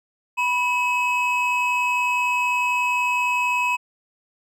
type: tone pair together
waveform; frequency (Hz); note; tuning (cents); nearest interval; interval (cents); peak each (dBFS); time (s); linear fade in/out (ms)
triangle; 985.1 / 2564; B5 / E7; -5 / -49; octave + perfect fourth; 1656; -20; 0.37-3.77; 20
effects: none